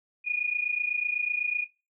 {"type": "tone pair together", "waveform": "sine", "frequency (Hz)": [2439, 2467], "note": ["D#7", "D#7"], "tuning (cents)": [-35, -15], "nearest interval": "unison", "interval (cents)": 20, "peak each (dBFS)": -28, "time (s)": [0.24, 1.67], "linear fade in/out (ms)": 50, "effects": ["noise-tail reverb RT60 0.3 s tail -22 dB re dry"]}